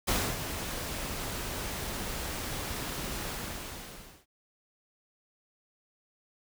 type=noise with ADSR envelope; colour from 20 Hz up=pink; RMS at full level=-27 dBFS; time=0.07-4.26 s; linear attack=16 ms; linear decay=270 ms; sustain=-9 dB; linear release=1000 ms; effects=none